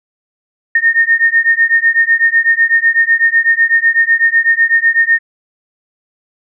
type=beating tone pair; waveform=sine; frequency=1830 / 1838 Hz; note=A#6 / A#6; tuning=-32 / -25 cents; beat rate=8 Hz; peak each=-11 dBFS; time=0.75-5.19 s; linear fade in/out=5 ms; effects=none